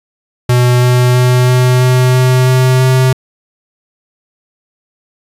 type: tone with pitch steps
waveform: square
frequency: 123.47 / 124.33 / 125.19 / 126.06 / 126.94 / 127.82 / 128.71 / 129.61 Hz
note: B2 / B2 / B2 / B2 / B2 / C3 / C3 / C3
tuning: 0 / +12 / +24 / +36 / +48 / -40 / -28 / -16 cents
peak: -7 dBFS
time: 0.49-3.13 s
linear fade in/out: 5 ms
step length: 330 ms
effects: resampled to 32000 Hz + 8-bit